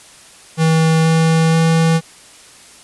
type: tone with pitch steps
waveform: square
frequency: 161 / 162.12 / 163.25 Hz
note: E3 / E3 / E3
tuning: -41 / -29 / -17 cents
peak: -11 dBFS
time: 0.57-2.01 s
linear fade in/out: 50 ms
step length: 480 ms
effects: white hiss -42 dBFS RMS until 2.83 s + resampled to 24000 Hz